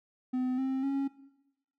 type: tone with pitch steps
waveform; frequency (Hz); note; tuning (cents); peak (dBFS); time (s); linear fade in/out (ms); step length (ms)
triangle; 254.4 / 264.4 / 274.9; C4 / C4 / C#4; -48 / +18 / -14; -26; 0.33-1.08; 10; 250
effects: noise-tail reverb RT60 0.9 s tail -17 dB re dry